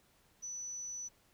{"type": "tone", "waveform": "sine", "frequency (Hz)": 5960, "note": "F#8", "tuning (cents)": 12, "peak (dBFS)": -40, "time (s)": [0.42, 1.09], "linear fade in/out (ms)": 20, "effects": ["pink hiss -69 dBFS RMS until 1.33 s"]}